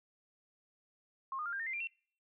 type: tone with pitch steps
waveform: sine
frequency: 1072 / 1224.3 / 1398.3 / 1596.9 / 1823.8 / 2083 / 2379 / 2717 Hz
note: C6 / D#6 / F6 / G6 / A#6 / C7 / D7 / F7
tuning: +42 / -28 / +2 / +32 / -38 / -8 / +22 / -48 cents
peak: -36 dBFS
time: 1.32-1.872 s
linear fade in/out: 2 ms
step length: 69 ms
effects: noise-tail reverb RT60 0.5 s tail -25 dB re dry